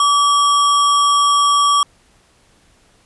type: tone with sample-and-hold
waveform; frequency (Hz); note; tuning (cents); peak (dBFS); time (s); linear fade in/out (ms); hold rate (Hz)
sine; 1153; D6; -32; -10; 0-1.83; 2; 4410
effects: pink hiss -54 dBFS RMS until 3.05 s + resampled to 24000 Hz